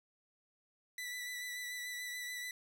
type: tone with vibrato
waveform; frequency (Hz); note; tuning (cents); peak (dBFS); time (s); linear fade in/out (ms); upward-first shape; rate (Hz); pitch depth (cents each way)
sawtooth; 1975.5; B6; 0; -37; 0.98-2.51; 2; sine; 6.9; 20
effects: none